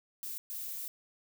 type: noise bursts at uneven times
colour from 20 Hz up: violet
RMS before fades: -40 dBFS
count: 2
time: 0.23-0.38 / 0.5-0.88 s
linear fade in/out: 0 ms
effects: none

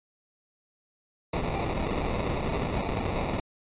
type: noise with sample-and-hold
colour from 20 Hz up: pink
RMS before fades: -29 dBFS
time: 1.33-3.4 s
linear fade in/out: 5 ms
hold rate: 1575 Hz
effects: resampled to 8000 Hz

